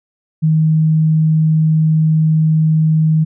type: tone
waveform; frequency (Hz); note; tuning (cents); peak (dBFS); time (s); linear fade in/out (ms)
sine; 157.5; D#3; +21; -9; 0.42-3.25; 20
effects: none